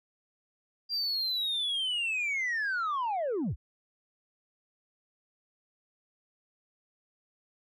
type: linear sweep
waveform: sine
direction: down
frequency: 4788 to 38.89 Hz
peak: -26 dBFS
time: 0.89-3.56 s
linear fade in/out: 50 ms
effects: tanh soft clip ceiling -27 dBFS